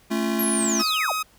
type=chord; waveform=square; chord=A augmented; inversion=none; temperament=just; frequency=220 / 275 / 343.8 Hz; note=A3 / C#4 / E#4; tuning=0 / -14 / -27 cents; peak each=-25 / -30 / -28 dBFS; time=0.1-0.83 s; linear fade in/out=20 ms
type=linear sweep; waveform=sine; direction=down; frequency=11950 to 509 Hz; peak=-23 dBFS; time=0.39-1.12 s; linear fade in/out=5 ms
type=tone; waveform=sawtooth; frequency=1264 Hz; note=D#6; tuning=27 cents sharp; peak=-20 dBFS; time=0.79-1.23 s; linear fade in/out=10 ms
effects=pink hiss -56 dBFS RMS until 1.38 s